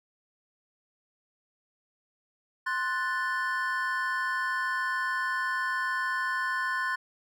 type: chord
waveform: triangle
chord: F# diminished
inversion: second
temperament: equal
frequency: 1046.5 / 1480 / 1760 Hz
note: C6 / F#6 / A6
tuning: 0 / 0 / 0 cents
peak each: -30 dBFS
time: 2.66-6.96 s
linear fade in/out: 10 ms
effects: none